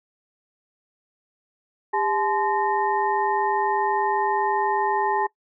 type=tone cluster; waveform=sine; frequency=401.6 / 860 / 1028 / 1835 Hz; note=G4 / A5 / C6 / A#6; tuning=+42 / -40 / -31 / -28 cents; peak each=-27 / -22 / -28 / -31 dBFS; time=1.93-5.27 s; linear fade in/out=10 ms; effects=noise-tail reverb RT60 0.1 s tail -21 dB re dry